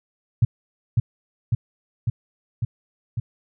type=tone with echo; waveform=sine; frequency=115.7 Hz; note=A#2; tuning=13 cents flat; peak=-11 dBFS; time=0.42-0.45 s; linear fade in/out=5 ms; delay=550 ms; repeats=5; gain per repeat=-2 dB; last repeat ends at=3.2 s; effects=none